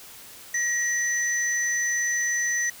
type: tone pair together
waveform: sine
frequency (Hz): 1900 / 6032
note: A#6 / F#8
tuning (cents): +33 / +32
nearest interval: octave + minor sixth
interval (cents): 1999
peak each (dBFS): -24 / -27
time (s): 0.54-2.7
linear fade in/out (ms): 5
effects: white hiss -45 dBFS RMS until 2.8 s